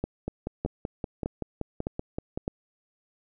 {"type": "two click trains", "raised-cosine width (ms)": 2, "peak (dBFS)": [-15, -17], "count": [5, 12], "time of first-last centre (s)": [[0.04, 2.479], [0.28, 2.375]], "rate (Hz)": [1.64, 5.25], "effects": []}